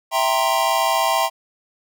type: chord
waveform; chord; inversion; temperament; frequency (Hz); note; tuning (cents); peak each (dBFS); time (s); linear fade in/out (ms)
square; C dominant seventh; first; equal; 659.3 / 784 / 932.3 / 1046.5; E5 / G5 / Bb5 / C6; 0 / 0 / 0 / 0; -23; 0.11-1.3; 50
effects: none